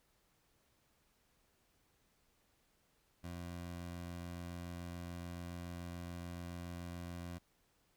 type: tone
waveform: 20% pulse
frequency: 87 Hz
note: F2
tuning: 6 cents flat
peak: -39 dBFS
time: 3.23-7.39 s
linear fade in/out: 20 ms
effects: pink hiss -75 dBFS RMS until 7.96 s